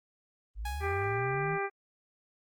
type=linear sweep; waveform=sine; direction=up; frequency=47.41 to 164.81 Hz; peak=-34 dBFS; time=0.55-1.59 s; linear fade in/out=50 ms
type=tone with exponential decay; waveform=sawtooth; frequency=830.6 Hz; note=G#5; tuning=in tune; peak=-31 dBFS; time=0.65-1.34 s; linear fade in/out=5 ms; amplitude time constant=150 ms
type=harmonic tone; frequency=396.3 Hz; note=G4; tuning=19 cents sharp; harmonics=1 / 2 / 3 / 4 / 5 / 6; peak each=-33 / -36 / -38 / -39 / -40 / -41 dBFS; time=0.8-1.7 s; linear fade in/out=50 ms
effects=Opus 32 kbps